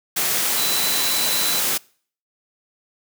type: tone in noise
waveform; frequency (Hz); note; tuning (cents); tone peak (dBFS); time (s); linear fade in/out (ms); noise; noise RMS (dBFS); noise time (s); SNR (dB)
sine; 3993; B7; +18; -25; 0.57-1.6; 10; white; -21; 0.16-1.78; -7
effects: noise-tail reverb RT60 0.5 s tail -25 dB re dry + high-pass 150 Hz 12 dB/octave